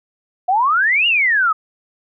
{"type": "exponential two-way sweep", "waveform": "sine", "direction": "up then down", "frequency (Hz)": [703, 2900, 1234], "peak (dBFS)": -12, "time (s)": [0.48, 1.53], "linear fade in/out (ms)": 10, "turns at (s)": 1.07, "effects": []}